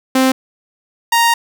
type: tone pair in turn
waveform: sawtooth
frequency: 261.6 / 932.2 Hz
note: C4 / A#5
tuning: 0 / 0 cents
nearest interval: octave + minor seventh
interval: 2200 cents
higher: second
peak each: -6 dBFS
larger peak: neither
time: 0.15-0.32 / 1.12-1.34 s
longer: second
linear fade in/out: 5 ms
effects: none